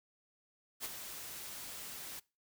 white noise with ADSR envelope, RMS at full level -39 dBFS, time 0.8-2.2 s, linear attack 44 ms, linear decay 37 ms, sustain -7 dB, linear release 12 ms, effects noise-tail reverb RT60 0.3 s tail -23 dB re dry

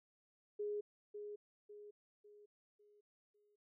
sine tone with echo, 415.3 Hz, G#4, in tune, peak -38 dBFS, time 0.59-0.81 s, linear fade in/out 10 ms, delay 550 ms, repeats 5, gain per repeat -7 dB, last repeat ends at 3.56 s, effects none

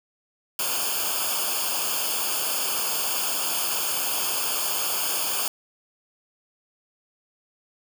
white noise with comb filter, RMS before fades -26 dBFS, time 0.59-5.48 s, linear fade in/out 2 ms, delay 0.51 ms, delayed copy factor -0.95, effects none

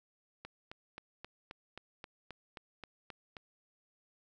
click train, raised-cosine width 0.3 ms, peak -29 dBFS, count 12, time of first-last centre 0.45-3.368 s, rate 3.77 Hz, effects none

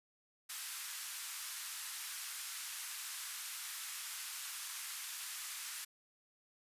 white band-pass noise, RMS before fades -45 dBFS, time 0.49-5.85 s, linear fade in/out 10 ms, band 1100 to 13000 Hz, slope 24 dB/octave, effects resampled to 32000 Hz

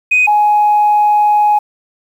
sine tone pair in turn, 2500 / 836.7 Hz, D#7 / G#5, +8 / +13 cents, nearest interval octave + perfect fifth, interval 1895 cents, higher first, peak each -6 dBFS, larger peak neither, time 0.11-0.27 / 0.27-1.59 s, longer second, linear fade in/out 10 ms, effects tanh soft clip ceiling -4 dBFS + 7-bit

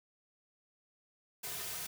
white noise with comb filter, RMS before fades -41 dBFS, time 1.43-1.87 s, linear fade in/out 10 ms, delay 3.6 ms, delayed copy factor -1, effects none

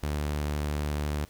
sawtooth tone, 74 Hz, D2, 14 cents sharp, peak -24 dBFS, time 0.03-1.25 s, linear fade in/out 0 ms, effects pink hiss -57 dBFS RMS until 1.29 s

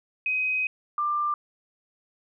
sine tone pair in turn, 2519 / 1188.8 Hz, D#7 / D6, +21 / +21 cents, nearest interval octave + minor second, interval 1300 cents, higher first, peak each -23 dBFS, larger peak neither, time 0.26-0.67 / 0.98-1.34 s, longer first, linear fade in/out 2 ms, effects none

